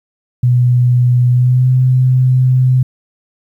sine tone with pitch glide, 123.47 to 128.19 Hz, B2 to C3, 0 to -35 cents, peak -7 dBFS, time 0.43-2.83 s, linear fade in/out 5 ms, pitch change +65 cents, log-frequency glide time 1.31-1.7 s, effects 8-bit

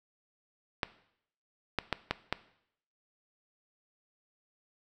clicks, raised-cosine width 0.3 ms, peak -12 dBFS, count 5, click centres 0.832 / 1.787 / 1.927 / 2.11 / 2.326 s, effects noise-tail reverb RT60 0.7 s tail -17 dB re dry

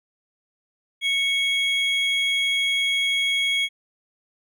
triangle tone pair together, 2217 / 3304 Hz, C#7 / G#7, 0 / -10 cents, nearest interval perfect fifth, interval 690 cents, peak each -21 / -21 dBFS, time 1.01-3.69 s, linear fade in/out 50 ms, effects none

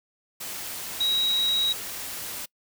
sine tone in noise, 3834 Hz, A#7, 48 cents sharp, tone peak -21 dBFS, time 1-1.73 s, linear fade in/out 10 ms, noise white, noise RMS -35 dBFS, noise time 0.4-2.46 s, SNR +11 dB, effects noise-tail reverb RT60 0.1 s tail -25 dB re dry

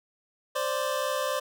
25% pulse tone pair together, 523.7 / 587.3 Hz, C5 / D5, +1 / 0 cents, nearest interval major second, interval 199 cents, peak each -26 dBFS, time 0.55-1.4 s, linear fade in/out 10 ms, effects none

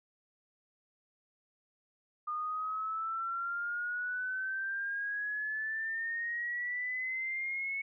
sine exponential sweep, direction up, 1215 to 2210 Hz, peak -33 dBFS, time 2.27-7.82 s, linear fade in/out 10 ms, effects none

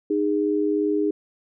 sine tone pair together, 307.2 / 410 Hz, D#4 / G#4, -22 / -22 cents, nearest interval perfect fourth, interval 500 cents, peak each -22 dBFS, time 0.1-1.11 s, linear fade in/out 5 ms, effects none

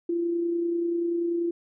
sine tone with amplitude modulation, 341.4 Hz, F4, 39 cents flat, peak -22 dBFS, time 0.09-1.51 s, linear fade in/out 5 ms, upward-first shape sine, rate 30.3 Hz, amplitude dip 35%, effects none

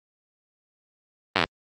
slowing click train, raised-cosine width 0.3 ms, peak -3 dBFS, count 8, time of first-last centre 1.36-1.439 s, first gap 10 ms, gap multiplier 1.04, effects high-pass 100 Hz 12 dB/octave + Opus 24 kbps

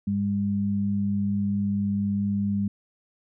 sine tone pair together, 100.5 / 201 Hz, G2 / G3, +44 / +44 cents, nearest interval octave, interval 1200 cents, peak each -30 / -23 dBFS, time 0.07-2.68 s, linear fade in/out 5 ms, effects none

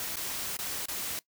white noise with dropouts, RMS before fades -35 dBFS, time 0-1.19 s, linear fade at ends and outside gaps 1 ms, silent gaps 0.158-0.168 / 0.568-0.589 / 0.857-0.884 s, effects noise-tail reverb RT60 0.1 s tail -20 dB re dry

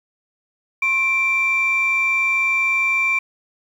sine tone pair together, 1070.2 / 2349 Hz, C6 / D7, +39 / 0 cents, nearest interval octave + major second, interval 1361 cents, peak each -25 / -15 dBFS, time 0.82-3.19 s, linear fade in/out 5 ms, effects tanh soft clip ceiling -11 dBFS + 8-bit

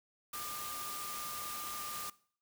sine tone in noise, 1200 Hz, D6, 37 cents sharp, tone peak -44 dBFS, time 0.33-2.1 s, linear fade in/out 5 ms, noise white, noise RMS -43 dBFS, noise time 0.33-2.1 s, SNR -4 dB, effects noise-tail reverb RT60 0.5 s tail -20 dB re dry

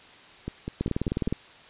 two click trains, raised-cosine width 3 ms, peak -13 / -18 dBFS, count 11 / 5, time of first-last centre 0.81-1.325 / 0.48-1.278 s, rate 19.4 / 5.01 Hz, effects white hiss -50 dBFS RMS until 1.69 s + resampled to 8000 Hz

